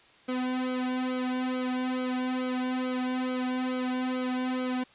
sawtooth tone with flanger, 254.2 Hz, C4, 50 cents flat, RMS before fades -30 dBFS, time 0.28-4.84 s, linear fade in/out 10 ms, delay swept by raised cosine 1.1 to 2.4 ms, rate 2.3 Hz, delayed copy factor -0.9, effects white hiss -57 dBFS RMS until 4.94 s + resampled to 8000 Hz

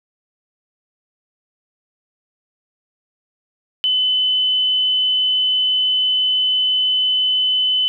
sine tone, 3022 Hz, F#7, 36 cents sharp, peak -14 dBFS, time 3.84-7.88 s, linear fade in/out 0 ms, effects none

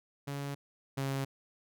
sawtooth tone pair in turn, 141 / 136.28 Hz, C#3 / C#3, +30 / -29 cents, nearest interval minor second, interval 59 cents, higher first, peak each -32 / -28 dBFS, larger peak second, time 0.27-0.55 / 0.97-1.25 s, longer neither, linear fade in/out 10 ms, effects none

